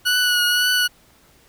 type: tone with vibrato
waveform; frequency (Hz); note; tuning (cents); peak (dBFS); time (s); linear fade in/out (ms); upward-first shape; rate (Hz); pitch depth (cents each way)
20% pulse; 1467; F#6; -15; -11; 0.05-0.88; 20; triangle; 1.9; 30
effects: pink hiss -54 dBFS RMS until 1.48 s